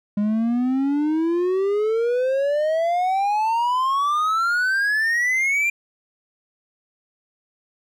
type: exponential sweep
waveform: triangle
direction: up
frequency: 203.5 to 2398 Hz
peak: -16 dBFS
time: 0.17-5.7 s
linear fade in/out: 5 ms
effects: none